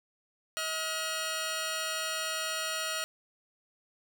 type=tone pair together; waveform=10% pulse; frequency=637 / 1430 Hz; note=D#5 / F6; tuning=+41 / +41 cents; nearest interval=octave + major second; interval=1400 cents; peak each=-26 dBFS; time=0.57-3.04 s; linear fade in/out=0 ms; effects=none